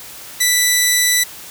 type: tone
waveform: 10% pulse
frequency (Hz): 1976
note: B6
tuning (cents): 0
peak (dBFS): -3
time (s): 0.4-1.24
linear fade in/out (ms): 10
effects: white hiss -35 dBFS RMS until 1.5 s